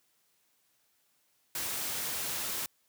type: noise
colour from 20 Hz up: white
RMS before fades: -35 dBFS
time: 1.55-2.66 s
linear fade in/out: 2 ms
effects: white hiss -72 dBFS RMS until 2.88 s + high-pass 80 Hz 12 dB/octave